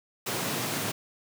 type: high-pass noise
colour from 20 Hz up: pink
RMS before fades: -31 dBFS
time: 0.26-0.92 s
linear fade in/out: 10 ms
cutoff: 100 Hz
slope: 96 dB/octave
effects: none